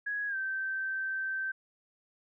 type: tone with pitch glide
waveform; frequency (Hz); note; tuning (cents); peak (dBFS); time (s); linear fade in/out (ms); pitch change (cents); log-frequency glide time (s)
sine; 1665 to 1553.5; G#6 to G6; +4 to -16; -31; 0.06-1.52; 10; -120; 0.28-0.36
effects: none